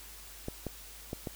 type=clicks; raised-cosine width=2 ms; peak=-22 dBFS; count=4; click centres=0.484 / 0.667 / 1.131 / 1.272 s; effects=added 50 Hz sine -53 dBFS peak until 1.35 s + white hiss -50 dBFS RMS until 1.35 s